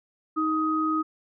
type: tone pair together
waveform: sine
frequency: 313.7 / 1254.8 Hz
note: D#4 / D#6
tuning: +14 / +14 cents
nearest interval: 2 octaves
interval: 2400 cents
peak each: -25 dBFS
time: 0.36-1.03 s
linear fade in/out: 20 ms
effects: none